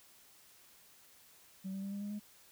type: tone with pitch steps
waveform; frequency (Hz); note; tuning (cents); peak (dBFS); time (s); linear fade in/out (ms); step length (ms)
sine; 190.5 / 193.94 / 197.45 / 201 / 204.6 / 208.3; G3 / G3 / G3 / G3 / G#3 / G#3; -49 / -18 / +13 / +44 / -26 / +5; -36; 1.64-2.198; 20; 93
effects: tanh soft clip ceiling -36 dBFS + white hiss -62 dBFS RMS until 2.51 s